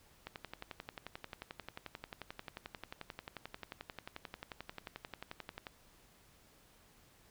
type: click train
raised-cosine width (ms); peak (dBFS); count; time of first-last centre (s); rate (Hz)
0.3; -27; 62; 0.27-5.668; 11.3
effects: pink hiss -65 dBFS RMS until 7.3 s